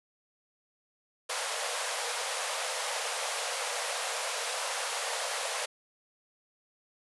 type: band-pass noise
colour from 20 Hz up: pink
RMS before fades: -34 dBFS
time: 1.29-5.66 s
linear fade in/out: 10 ms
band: 470 to 11000 Hz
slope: 96 dB/octave
effects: none